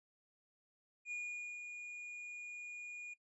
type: tone with ADSR envelope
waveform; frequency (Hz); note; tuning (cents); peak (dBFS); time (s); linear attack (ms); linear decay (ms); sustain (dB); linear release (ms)
triangle; 2439; D#7; -35; -37; 1.05-3.14; 65; 480; -6; 8
effects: noise-tail reverb RT60 0.1 s tail -19 dB re dry + resampled to 22050 Hz